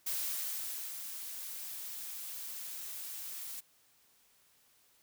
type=noise with ADSR envelope; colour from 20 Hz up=blue; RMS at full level=-35 dBFS; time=0.06-3.61 s; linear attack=10 ms; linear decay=870 ms; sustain=-8 dB; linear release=19 ms; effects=white hiss -68 dBFS RMS until 5.02 s